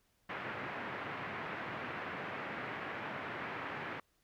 white band-pass noise, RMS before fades -42 dBFS, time 0.29-4 s, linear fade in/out 5 ms, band 100 to 2100 Hz, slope 24 dB/octave, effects pink hiss -75 dBFS RMS until 4.23 s

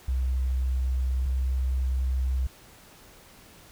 sine tone pair in turn, 64.3 / 64.65 Hz, C2 / C2, -30 / -20 cents, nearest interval unison, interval 10 cents, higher second, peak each -23 dBFS, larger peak neither, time 0.08-1.26 / 1.26-2.47 s, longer second, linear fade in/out 5 ms, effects pink hiss -52 dBFS RMS until 3.71 s

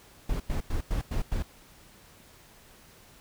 brown noise bursts, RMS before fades -28 dBFS, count 6, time 0.29-1.425 s, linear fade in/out 5 ms, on 110 ms, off 95 ms, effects pink hiss -55 dBFS RMS until 3.2 s

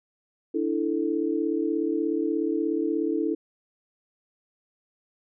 sine chord, D suspended second, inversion none, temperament just, 293.7 / 330.4 / 440.5 Hz, D4 / E4 / A4, 0 / +4 / +2 cents, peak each -28 / -26 / -29 dBFS, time 0.54-3.35 s, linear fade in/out 10 ms, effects none

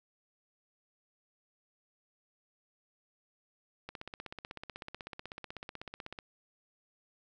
click train, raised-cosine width 0.3 ms, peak -26 dBFS, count 38, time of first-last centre 3.89-6.188 s, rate 16.1 Hz, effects none

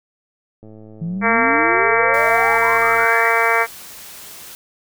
click train, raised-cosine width 2 ms, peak -28 dBFS, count 262, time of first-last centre 0.63-3.047 s, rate 108 Hz
sine exponential sweep, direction up, 159.4 to 1986 Hz, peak -21 dBFS, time 1.01-3.3 s, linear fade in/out 10 ms
harmonic tone, 229.1 Hz, A#3, 30 cents flat, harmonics 2 / 3 / 4 / 5 / 6 / 7 / 8 / 9 / 10, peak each -22 / -22 / -22 / -22 / -22 / -22 / -22 / -22 / -22 dBFS, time 1.21-3.67 s, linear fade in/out 50 ms
white noise, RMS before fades -37 dBFS, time 2.14-4.55 s, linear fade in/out 0 ms
effects none

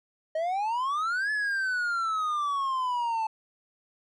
triangle exponential two-way sweep, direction up then down, 620 to 1731 to 873 Hz, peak -24 dBFS, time 0.35-3.27 s, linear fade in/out 5 ms, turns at 1.31 s, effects resampled to 24000 Hz

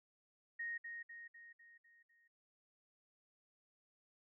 sine tone with echo, 1864.7 Hz, A#6, in tune, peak -40 dBFS, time 0.59-0.78 s, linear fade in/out 10 ms, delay 250 ms, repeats 6, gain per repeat -5 dB, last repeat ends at 2.28 s, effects none

